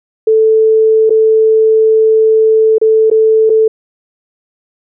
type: tone with dropouts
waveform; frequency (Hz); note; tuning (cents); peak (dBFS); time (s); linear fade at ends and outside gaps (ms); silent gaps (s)
sine; 440; A4; 0; -5; 0.27-3.68; 5; 1.096-1.104 / 2.783-2.814 / 3.101-3.113 / 3.496-3.5
effects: none